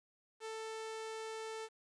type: tone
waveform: sawtooth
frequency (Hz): 442.5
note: A4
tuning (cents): +10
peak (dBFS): -38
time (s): 0.4-1.69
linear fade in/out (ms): 50
effects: resampled to 22050 Hz + 11-bit